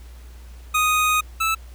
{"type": "tone pair in turn", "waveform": "25% pulse", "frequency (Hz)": [1244.5, 1313.8], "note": ["D#6", "E6"], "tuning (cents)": [0, -6], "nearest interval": "minor second", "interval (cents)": 94, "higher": "second", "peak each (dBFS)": [-13, -15], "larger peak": "first", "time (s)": [[0.74, 1.21], [1.4, 1.55]], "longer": "first", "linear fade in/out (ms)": 10, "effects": ["added 60 Hz sine -38 dBFS peak until 1.74 s", "pink hiss -52 dBFS RMS until 1.74 s"]}